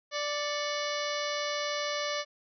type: harmonic tone with a mistuned harmonic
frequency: 587.3 Hz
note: D5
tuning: in tune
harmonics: 1 / 2 / 3 / 4 / 5 / 6 / 7 / 8 / 9 / 10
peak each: -34 / -37 / -39 / -40 / -41 / -42 / -42 / -43 / -44 / -44 dBFS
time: 0.11-2.25 s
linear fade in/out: 50 ms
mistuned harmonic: 4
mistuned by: -99 cents
effects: none